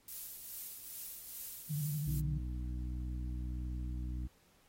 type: noise with tremolo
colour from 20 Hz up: violet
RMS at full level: -42 dBFS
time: 0.08-2.2 s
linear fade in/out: 2 ms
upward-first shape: triangle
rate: 2.4 Hz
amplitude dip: 50%
type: tone with vibrato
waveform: sine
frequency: 148.7 Hz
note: D3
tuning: 22 cents sharp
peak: -34 dBFS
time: 1.69-2.39 s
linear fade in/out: 20 ms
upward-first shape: sine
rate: 12 Hz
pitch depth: 73 cents each way
type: harmonic tone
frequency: 61.6 Hz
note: B1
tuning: 4 cents flat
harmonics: 1 / 2 / 3 / 4 / 5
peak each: -37 / -46 / -51 / -54 / -51 dBFS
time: 2.06-4.28 s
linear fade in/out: 20 ms
effects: pink hiss -69 dBFS RMS until 4.68 s + AAC 48 kbps